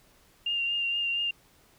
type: tone with vibrato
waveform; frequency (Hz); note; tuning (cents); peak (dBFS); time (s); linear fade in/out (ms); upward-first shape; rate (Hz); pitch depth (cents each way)
sine; 2794; F7; 0; -26; 0.46-1.31; 5; triangle; 4.3; 26
effects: pink hiss -61 dBFS RMS until 1.78 s